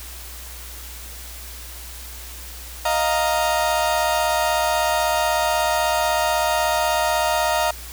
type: chord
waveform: 35% pulse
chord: Eb suspended second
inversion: none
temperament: equal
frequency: 622.3 / 698.5 / 932.3 Hz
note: Eb5 / F5 / Bb5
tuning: 0 / 0 / 0 cents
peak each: -21 dBFS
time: 2.85-7.71 s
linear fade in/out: 5 ms
effects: added 60 Hz sine -37 dBFS peak until 7.92 s + white hiss -38 dBFS RMS until 7.92 s